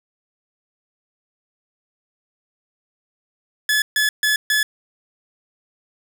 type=tone bursts; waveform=sawtooth; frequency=1714 Hz; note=A6; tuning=46 cents flat; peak=-12 dBFS; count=4; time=3.69-4.63 s; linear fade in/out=2 ms; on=130 ms; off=140 ms; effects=8-bit